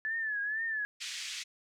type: tone with vibrato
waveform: sine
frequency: 1731 Hz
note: A6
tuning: 29 cents flat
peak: -31 dBFS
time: 0.05-0.85 s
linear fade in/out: 0 ms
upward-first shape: triangle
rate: 2.1 Hz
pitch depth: 110 cents each way
type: band-pass noise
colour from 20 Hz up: pink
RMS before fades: -40 dBFS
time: 1-1.44 s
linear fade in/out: 20 ms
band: 2100 to 7300 Hz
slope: 24 dB/octave
effects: none